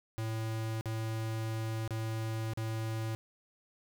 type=tone with dropouts; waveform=square; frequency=111.4 Hz; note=A2; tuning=22 cents sharp; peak=-34 dBFS; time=0.18-3.15 s; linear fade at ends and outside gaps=0 ms; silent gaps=0.81-0.857 / 1.877-1.907 / 2.535-2.574 s; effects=none